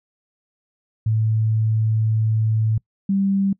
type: tone pair in turn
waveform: sine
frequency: 110 / 196 Hz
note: A2 / G3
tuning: 0 / 0 cents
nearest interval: minor seventh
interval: 1000 cents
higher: second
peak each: -16 dBFS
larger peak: neither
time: 1.06-2.78 / 3.09-3.53 s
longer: first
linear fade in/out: 5 ms
effects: noise-tail reverb RT60 0.1 s tail -25 dB re dry